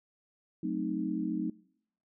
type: chord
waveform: sine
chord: F# diminished seventh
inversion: none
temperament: equal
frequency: 185 / 220 / 261.6 / 311.1 Hz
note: F#3 / A3 / C4 / Eb4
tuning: 0 / 0 / 0 / 0 cents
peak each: -36 / -37 / -37 / -34 dBFS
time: 0.63-1.5 s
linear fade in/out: 5 ms
effects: noise-tail reverb RT60 0.7 s tail -24 dB re dry